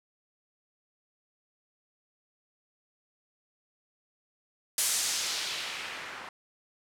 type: noise with low-pass filter sweep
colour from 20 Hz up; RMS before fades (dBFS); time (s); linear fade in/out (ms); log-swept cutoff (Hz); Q
blue; -33; 4.78-6.29; 2; 10000 to 1300; 1.1
effects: none